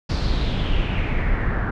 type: noise with low-pass filter sweep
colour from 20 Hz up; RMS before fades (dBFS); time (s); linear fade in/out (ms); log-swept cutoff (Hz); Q
brown; -21; 0.09-1.71; 10; 4900 to 1500; 4
effects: none